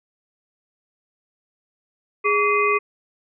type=harmonic tone with a mistuned harmonic; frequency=413.9 Hz; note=G#4; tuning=6 cents flat; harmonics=1 / 3 / 5 / 6; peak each=-21 / -20 / -24 / -23 dBFS; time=2.24-2.79 s; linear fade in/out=20 ms; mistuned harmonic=3; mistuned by=-140 cents; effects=none